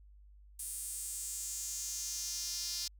sawtooth tone with high-pass filter sweep, 349.2 Hz, F4, in tune, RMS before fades -40 dBFS, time 0.59-2.88 s, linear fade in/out 5 ms, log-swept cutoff 9400 to 5000 Hz, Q 3.5, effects added 50 Hz sine -55 dBFS peak until 2.99 s

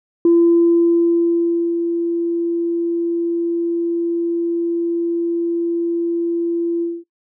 sine tone with ADSR envelope, 339.4 Hz, F4, 49 cents flat, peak -7 dBFS, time 0.25-7.04 s, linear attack 3 ms, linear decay 1500 ms, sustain -9 dB, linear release 220 ms, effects noise-tail reverb RT60 0.1 s tail -19 dB re dry + tanh soft clip ceiling -5 dBFS

